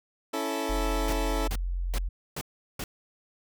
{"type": "chord", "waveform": "20% pulse", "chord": "A major", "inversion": "first", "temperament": "equal", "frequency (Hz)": [277.2, 329.6, 440], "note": ["C#4", "E4", "A4"], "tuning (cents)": [0, 0, 0], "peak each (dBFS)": -28, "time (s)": [0.33, 1.48], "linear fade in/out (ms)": 10}
{"type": "tone", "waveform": "sine", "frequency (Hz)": 44.23, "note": "F1", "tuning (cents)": 23, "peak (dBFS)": -27, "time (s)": [0.69, 2.09], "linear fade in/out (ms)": 10}
{"type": "noise bursts", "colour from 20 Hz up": "pink", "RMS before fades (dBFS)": -34, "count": 5, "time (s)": [1.08, 2.84], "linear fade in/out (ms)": 2, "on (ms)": 48, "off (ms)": 380}
{"effects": []}